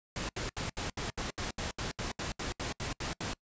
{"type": "noise bursts", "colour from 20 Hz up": "pink", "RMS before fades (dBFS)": -36, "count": 16, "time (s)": [0.16, 3.335], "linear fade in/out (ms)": 2, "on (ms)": 130, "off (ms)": 73, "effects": ["noise-tail reverb RT60 0.1 s tail -25 dB re dry", "resampled to 16000 Hz"]}